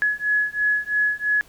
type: beating tone pair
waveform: sine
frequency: 1691 / 1694 Hz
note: G#6 / G#6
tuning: +31 / +34 cents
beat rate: 3 Hz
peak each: -22 dBFS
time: 0.02-1.41 s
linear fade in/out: 0 ms
effects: pink hiss -52 dBFS RMS until 1.48 s